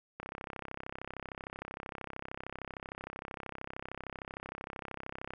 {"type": "click train", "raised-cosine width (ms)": 0.5, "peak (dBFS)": -25, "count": 171, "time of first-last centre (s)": [0.2, 5.336], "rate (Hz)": 33.1, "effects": []}